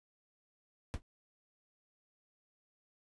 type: noise with exponential decay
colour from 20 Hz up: brown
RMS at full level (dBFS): -29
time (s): 0.94-1.02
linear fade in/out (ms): 0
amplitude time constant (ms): 16
effects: resampled to 24000 Hz